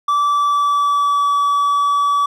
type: tone with pitch glide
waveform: triangle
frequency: 1160 to 1145.4 Hz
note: D6 to D6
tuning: -22 to -44 cents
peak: -11 dBFS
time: 0.08-2.26 s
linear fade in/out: 5 ms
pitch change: -22 cents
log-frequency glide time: 0.28-1.31 s
effects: none